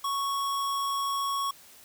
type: tone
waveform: square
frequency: 1108.7 Hz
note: C#6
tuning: in tune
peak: -28 dBFS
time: 0.04-1.51 s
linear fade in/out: 5 ms
effects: white hiss -53 dBFS RMS until 1.84 s